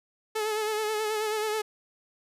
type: tone with vibrato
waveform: sawtooth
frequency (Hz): 430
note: A4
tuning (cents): -40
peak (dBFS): -23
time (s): 0.35-1.62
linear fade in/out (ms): 10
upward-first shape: sine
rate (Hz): 9.3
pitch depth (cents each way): 40
effects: resampled to 32000 Hz